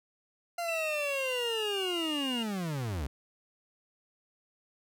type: linear sweep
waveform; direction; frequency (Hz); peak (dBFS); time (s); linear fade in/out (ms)
40% pulse; down; 696 to 61.74; -31; 0.58-3.07; 5
type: tone with pitch glide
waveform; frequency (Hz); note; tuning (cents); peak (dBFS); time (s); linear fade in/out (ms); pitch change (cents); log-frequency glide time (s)
triangle; 2690 to 2832; E7 to F7; +34 to +23; -32; 0.68-2.43; 5; +89; 0.93-1.53
effects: none